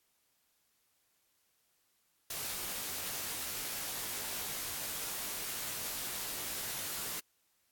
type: noise with comb filter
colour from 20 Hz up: white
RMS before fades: -39 dBFS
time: 2.3-7.2 s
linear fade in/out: 5 ms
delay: 18 ms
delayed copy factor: -0.7
effects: white hiss -75 dBFS RMS until 7.71 s + AAC 64 kbps